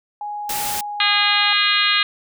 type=tone with pitch glide; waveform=sine; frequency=830.6 to 825.3 Hz; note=G#5 to G#5; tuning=0 to -11 cents; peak=-25 dBFS; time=0.21-1.53 s; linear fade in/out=2 ms; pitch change=-11 cents; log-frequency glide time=0.61-1.1 s
type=noise; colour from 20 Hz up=white; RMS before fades=-25 dBFS; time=0.49-0.81 s; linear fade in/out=5 ms
type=harmonic tone; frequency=410 Hz; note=G#4; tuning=22 cents flat; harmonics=3 / 4 / 5 / 6 / 7 / 8 / 9 / 10; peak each=-23 / -23 / -23 / -23 / -23 / -23 / -23 / -23 dBFS; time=1-2.03 s; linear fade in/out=2 ms
effects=none